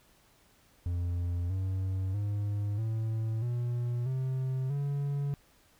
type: tone with pitch steps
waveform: triangle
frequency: 87.31 / 94.66 / 102.64 / 111.28 / 120.65 / 130.82 / 141.84 Hz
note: F2 / F#2 / G#2 / A2 / B2 / C3 / C#3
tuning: 0 / +40 / -20 / +20 / -40 / 0 / +40 cents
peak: -27 dBFS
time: 0.86-5.34 s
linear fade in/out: 0 ms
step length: 640 ms
effects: pink hiss -64 dBFS RMS until 5.79 s